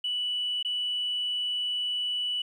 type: tone with dropouts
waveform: sine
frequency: 2960 Hz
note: F#7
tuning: in tune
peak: -26 dBFS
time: 0.04-2.42 s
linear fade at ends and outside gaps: 5 ms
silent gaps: 0.628-0.648 s
effects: tanh soft clip ceiling -22 dBFS + 11-bit